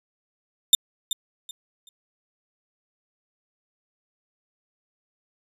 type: tone with echo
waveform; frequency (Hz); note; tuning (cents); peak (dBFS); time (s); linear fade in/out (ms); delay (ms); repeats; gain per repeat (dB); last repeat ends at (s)
sawtooth; 3601; A7; +39; -8; 0.73-0.75; 2; 380; 3; -12; 1.89
effects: resampled to 32000 Hz